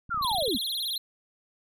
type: clicks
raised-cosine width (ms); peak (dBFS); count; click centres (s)
5; -32; 11; 0.094 / 0.145 / 0.176 / 0.212 / 0.248 / 0.315 / 0.347 / 0.384 / 0.424 / 0.48 / 0.549
type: linear sweep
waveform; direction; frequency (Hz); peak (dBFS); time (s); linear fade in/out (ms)
sine; down; 1437 to 185; -26; 0.1-0.58; 20
type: tone with vibrato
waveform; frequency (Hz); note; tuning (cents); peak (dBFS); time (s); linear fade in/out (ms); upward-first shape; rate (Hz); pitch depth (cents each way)
square; 3688; A#7; -19; -29; 0.22-0.98; 5; sine; 19; 230
effects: none